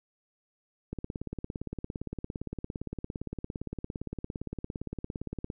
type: click train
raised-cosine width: 3 ms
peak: -22 dBFS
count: 81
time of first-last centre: 0.93-5.501 s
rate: 17.5 Hz
effects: none